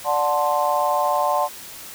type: chord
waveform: sine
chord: D dominant seventh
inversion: none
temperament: equal with one note detuned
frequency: 587.3 / 732.8 / 880 / 1046.5 Hz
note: D5 / F#5 / A5 / C6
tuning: 0 / -17 / 0 / 0 cents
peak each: -23 dBFS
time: 0.04-1.49 s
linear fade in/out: 50 ms
effects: white hiss -38 dBFS RMS until 1.94 s